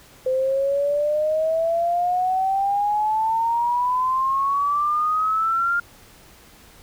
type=exponential sweep; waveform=sine; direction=up; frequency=513 to 1409 Hz; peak=-18 dBFS; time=0.26-5.8 s; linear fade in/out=5 ms; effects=pink hiss -49 dBFS RMS until 6.82 s